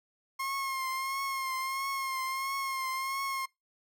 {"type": "tone with vibrato", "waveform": "30% pulse", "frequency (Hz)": 1071, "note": "C6", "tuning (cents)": 40, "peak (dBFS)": -29, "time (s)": [0.39, 3.46], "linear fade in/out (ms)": 10, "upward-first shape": "triangle", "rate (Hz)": 1.5, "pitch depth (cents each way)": 43, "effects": ["noise-tail reverb RT60 0.2 s tail -24 dB re dry"]}